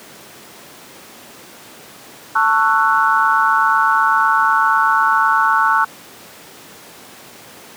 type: chord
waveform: sine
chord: F# minor seventh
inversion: first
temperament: just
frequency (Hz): 888 / 1110 / 1332 / 1480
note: A5 / C#6 / E6 / F#6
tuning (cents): +16 / +2 / +18 / 0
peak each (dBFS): -17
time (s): 2.35-5.85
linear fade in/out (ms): 10
effects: pink hiss -39 dBFS RMS until 7.76 s + high-pass 200 Hz 12 dB/octave